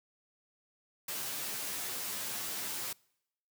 white noise with comb filter, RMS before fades -38 dBFS, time 1.08-2.93 s, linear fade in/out 5 ms, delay 12 ms, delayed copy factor -0.7, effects noise-tail reverb RT60 0.8 s tail -26 dB re dry + high-pass 100 Hz 12 dB/octave

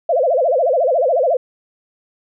sine tone with vibrato, 587.3 Hz, D5, in tune, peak -12 dBFS, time 0.09-1.37 s, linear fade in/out 5 ms, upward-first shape sine, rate 14 Hz, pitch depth 290 cents each way, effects none

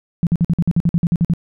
sine tone bursts, 170 Hz, F3, 46 cents flat, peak -11 dBFS, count 13, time 0.23-1.336 s, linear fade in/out 0 ms, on 38 ms, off 51 ms, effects none

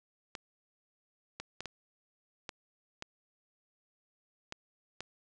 clicks, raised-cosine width 0.2 ms, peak -22 dBFS, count 8, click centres 0.352 / 1.4 / 1.606 / 1.657 / 2.492 / 3.024 / 4.524 / 5.006 s, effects resampled to 22050 Hz

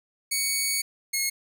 10% pulse tone pair in turn, 2233 / 2167 Hz, C#7 / C#7, +12 / -40 cents, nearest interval minor second, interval 52 cents, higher first, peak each -15 dBFS, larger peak neither, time 0.31-0.82 / 1.13-1.3 s, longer first, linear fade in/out 10 ms, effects none

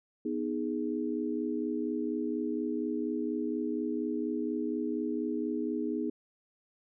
sine chord, G# minor, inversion first, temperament equal, 246.9 / 311.1 / 415.3 Hz, B3 / D#4 / G#4, 0 / 0 / 0 cents, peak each -34 / -33 / -36 dBFS, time 0.25-6.1 s, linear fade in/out 5 ms, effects none

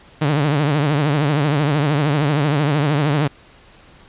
sawtooth tone with vibrato, 146.83 Hz, D3, in tune, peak -11 dBFS, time 0.21-3.28 s, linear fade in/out 10 ms, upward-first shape triangle, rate 13 Hz, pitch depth 140 cents each way, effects pink hiss -47 dBFS RMS until 4.08 s + resampled to 8000 Hz

